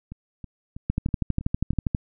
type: two click trains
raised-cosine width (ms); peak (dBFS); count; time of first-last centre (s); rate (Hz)
5; -10 / -24; 14 / 6; 0.9-1.948 / 0.12-1.733; 12.4 / 3.1
effects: none